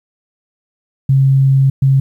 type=tone bursts at uneven times; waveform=sine; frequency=135.2 Hz; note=C#3; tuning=43 cents flat; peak=-7 dBFS; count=2; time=1.09-1.7 / 1.82-2 s; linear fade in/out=5 ms; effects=8-bit